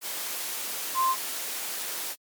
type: tone in noise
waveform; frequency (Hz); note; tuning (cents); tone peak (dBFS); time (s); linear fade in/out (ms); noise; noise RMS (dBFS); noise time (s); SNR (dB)
sine; 1046.5; C6; 0; -21; 0.94-1.16; 50; white; -33; 0.01-2.16; +9
effects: high-pass 300 Hz 12 dB/octave + MP3 96 kbps